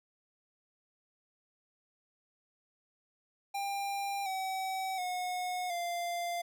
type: tone with pitch steps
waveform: square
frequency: 797 / 761 / 726.6 / 693.8 Hz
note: G5 / F#5 / F#5 / F5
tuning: +28 / +48 / -32 / -12 cents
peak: -34 dBFS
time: 3.54-6.42 s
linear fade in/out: 10 ms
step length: 720 ms
effects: none